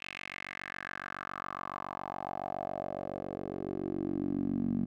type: tone with band-pass filter sweep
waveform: 10% pulse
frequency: 47.18 Hz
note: F#1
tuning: 34 cents sharp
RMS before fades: -37 dBFS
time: 0-4.86 s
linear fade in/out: 20 ms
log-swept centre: 2600 to 220 Hz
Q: 4
effects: none